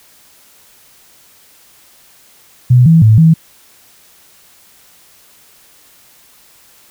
sine tone with pitch steps, 124.4 / 163.6 / 109.5 / 161.9 Hz, B2 / E3 / A2 / E3, +13 / -13 / -8 / -31 cents, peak -3 dBFS, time 2.7-3.34 s, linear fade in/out 10 ms, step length 160 ms, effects white hiss -46 dBFS RMS until 6.9 s

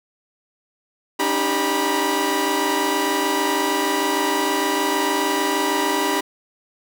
sawtooth tone cluster, 283.6 / 310.1 / 395.3 / 929 / 978 Hz, C#4 / D#4 / G4 / A#5 / B5, +40 / -6 / +15 / -6 / -17 cents, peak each -23 / -22 / -20 / -28 / -19 dBFS, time 1.19-6.21 s, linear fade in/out 10 ms, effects none

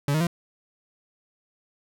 40% pulse tone with pitch steps, 142.5 / 156.3 / 171.43 Hz, C#3 / D#3 / F3, +48 / +8 / -32 cents, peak -20 dBFS, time 0.08-0.269 s, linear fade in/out 2 ms, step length 63 ms, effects none

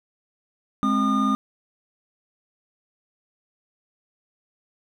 triangle tone cluster, 208.9 / 265.6 / 1216 Hz, G#3 / C4 / D#6, +10 / +26 / -40 cents, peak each -21 dBFS, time 0.83-1.35 s, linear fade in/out 0 ms, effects none

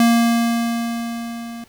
square tone with level ramp, 233.1 Hz, A#3, in tune, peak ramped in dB -11 to -31 dBFS, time 0-1.64 s, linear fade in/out 2 ms, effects pink hiss -52 dBFS RMS until 1.68 s

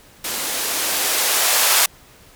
violet noise with band-pass filter sweep, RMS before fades -19 dBFS, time 0.24-1.86 s, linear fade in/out 5 ms, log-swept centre 210 to 790 Hz, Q 1.1, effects pink hiss -48 dBFS RMS until 2.35 s

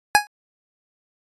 25% pulse tone with exponential decay, 830.6 Hz, G#5, in tune, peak -3 dBFS, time 0.15-0.27 s, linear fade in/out 0 ms, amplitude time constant 26 ms, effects AAC 32 kbps

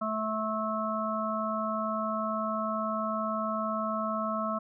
harmonic tone, 217.8 Hz, A3, 17 cents flat, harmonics 1 / 3 / 5 / 6, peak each -34 / -34 / -34 / -34 dBFS, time 0.01-4.59 s, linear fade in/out 10 ms, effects none

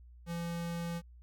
square tone, 170 Hz, F3, 46 cents flat, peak -36 dBFS, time 0.26-1.02 s, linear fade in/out 50 ms, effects added 60 Hz sine -52 dBFS peak until 1.22 s

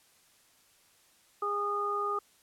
harmonic tone, 409.4 Hz, G#4, 25 cents flat, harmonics 1 / 2 / 3, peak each -35 / -41 / -30 dBFS, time 1.42-2.19 s, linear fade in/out 5 ms, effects white hiss -64 dBFS RMS until 2.42 s + low-pass 12000 Hz 12 dB/octave

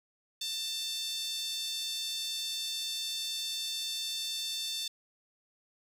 5% pulse tone with high-pass filter, 893 Hz, A5, 25 cents sharp, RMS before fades -36 dBFS, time 0.41-4.88 s, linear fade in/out 5 ms, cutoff 3800 Hz, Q 5.7, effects none

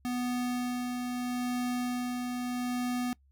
square tone with tremolo, 246.9 Hz, B3, in tune, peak -30 dBFS, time 0.05-3.13 s, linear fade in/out 0 ms, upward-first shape sine, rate 0.78 Hz, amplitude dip 30%, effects noise-tail reverb RT60 0.1 s tail -22 dB re dry + added 68 Hz sine -61 dBFS peak until 3.31 s

